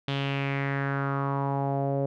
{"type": "tone with low-pass filter sweep", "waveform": "sawtooth", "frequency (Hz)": 138.59, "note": "C#3", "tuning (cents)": 0, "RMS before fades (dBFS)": -28, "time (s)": [0.08, 2.06], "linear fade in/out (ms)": 2, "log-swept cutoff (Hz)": [3400, 550], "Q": 3.8, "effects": []}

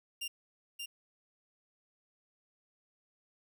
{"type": "tone with echo", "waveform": "sawtooth", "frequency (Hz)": 2794, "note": "F7", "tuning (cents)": 0, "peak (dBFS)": -33, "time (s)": [0.21, 0.28], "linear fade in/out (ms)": 10, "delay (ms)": 580, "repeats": 1, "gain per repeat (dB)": -3, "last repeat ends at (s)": 0.86, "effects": ["12-bit"]}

